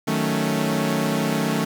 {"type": "chord", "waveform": "sawtooth", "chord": "D# half-diminished seventh", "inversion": "none", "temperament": "equal", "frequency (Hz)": [155.56, 185, 220, 277.2], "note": ["D#3", "F#3", "A3", "C#4"], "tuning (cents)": [0, 0, 0, 0], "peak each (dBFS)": [-22, -24, -20, -23], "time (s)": [0.07, 1.65], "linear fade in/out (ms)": 10, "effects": ["8-bit"]}